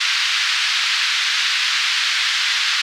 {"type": "band-pass noise", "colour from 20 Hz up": "white", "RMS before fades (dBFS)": -19, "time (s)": [0, 2.82], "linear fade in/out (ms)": 10, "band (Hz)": [1400, 4500], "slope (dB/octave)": 24, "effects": []}